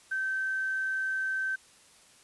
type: tone with quantisation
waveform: sine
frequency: 1547 Hz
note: G6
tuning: 23 cents flat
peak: -28 dBFS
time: 0.11-1.56 s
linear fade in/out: 10 ms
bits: 9
effects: white hiss -58 dBFS RMS until 2.23 s + resampled to 24000 Hz